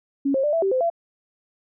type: tone with pitch steps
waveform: sine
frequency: 277 / 537 / 592 / 661 / 388.1 / 515 / 677 Hz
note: C#4 / C5 / D5 / E5 / G4 / C5 / E5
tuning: -1 / +45 / +14 / +5 / -17 / -28 / +46 cents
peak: -18 dBFS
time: 0.25-0.901 s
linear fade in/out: 10 ms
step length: 93 ms
effects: none